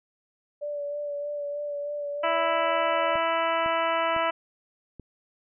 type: tone with vibrato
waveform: sine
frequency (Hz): 581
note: D5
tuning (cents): -19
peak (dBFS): -29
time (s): 0.61-3.18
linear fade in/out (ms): 20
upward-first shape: sine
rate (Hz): 3.2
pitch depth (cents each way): 20
type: harmonic tone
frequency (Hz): 330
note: E4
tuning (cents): +2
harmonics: 1 / 2 / 3 / 4 / 5 / 6 / 7 / 8 / 9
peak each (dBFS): -39 / -27 / -28 / -29 / -37 / -35 / -37 / -38 / -37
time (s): 2.23-4.31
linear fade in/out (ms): 10
type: clicks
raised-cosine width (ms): 3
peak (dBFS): -29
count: 4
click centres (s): 3.156 / 3.661 / 4.164 / 4.997
effects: none